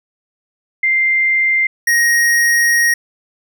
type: tone pair in turn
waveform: sine / square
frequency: 2093 / 1877.1 Hz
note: C7 / A#6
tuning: 0 / +12 cents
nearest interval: major second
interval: 188 cents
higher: first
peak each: -11 dBFS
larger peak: neither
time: 0.83-1.67 / 1.87-2.94 s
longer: second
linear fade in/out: 5 ms
effects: none